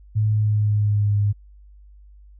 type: tone with pitch glide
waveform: sine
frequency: 107.2 to 102.6 Hz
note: A2 to G#2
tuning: -45 to -21 cents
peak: -16 dBFS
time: 0.15-1.33 s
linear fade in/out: 20 ms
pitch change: -76 cents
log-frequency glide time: 0.28-1.18 s
effects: added 50 Hz sine -44 dBFS peak until 2.39 s